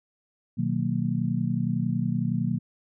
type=chord; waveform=sine; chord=B major seventh; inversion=none; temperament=just; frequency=123.47 / 154.34 / 185.21 / 231.5 Hz; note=B2 / D#3 / F#3 / A#3; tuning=0 / -14 / +2 / -12 cents; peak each=-29 dBFS; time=0.57-2.59 s; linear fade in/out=20 ms; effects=none